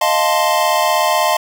square chord, F dominant seventh, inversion third, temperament equal, 622.3 / 698.5 / 880 / 1046.5 Hz, Eb5 / F5 / A5 / C6, 0 / 0 / 0 / 0 cents, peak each -19 dBFS, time 0.01-1.37 s, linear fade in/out 5 ms, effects none

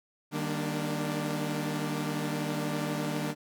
sawtooth chord, Eb major seventh, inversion none, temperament equal with one note detuned, 152.89 / 196 / 233.1 / 293.7 Hz, Eb3 / G3 / Bb3 / D4, -30 / 0 / 0 / 0 cents, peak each -30 / -34 / -33 / -31 dBFS, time 0.31-3.35 s, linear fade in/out 50 ms, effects none

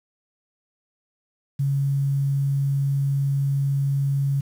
sine tone with quantisation, 138.9 Hz, C#3, 4 cents sharp, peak -19 dBFS, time 1.59-4.41 s, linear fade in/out 10 ms, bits 8, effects none

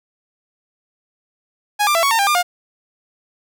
sawtooth tone with pitch steps, 829 / 1188 / 668 / 1115 / 909 / 799 / 1200 / 711 Hz, G#5 / D6 / E5 / C#6 / A#5 / G5 / D6 / F5, -3 / +20 / +23 / +10 / -44 / +33 / +37 / +31 cents, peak -10 dBFS, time 1.79-2.43 s, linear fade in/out 20 ms, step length 80 ms, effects none

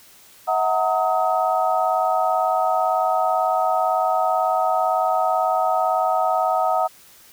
sine tone cluster, 643 / 741 / 920 / 1266 Hz, E5 / F#5 / A#5 / D#6, -43 / +2 / -23 / +30 cents, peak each -23 / -20 / -26 / -24 dBFS, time 0.47-6.88 s, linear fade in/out 20 ms, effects white hiss -49 dBFS RMS until 7.32 s

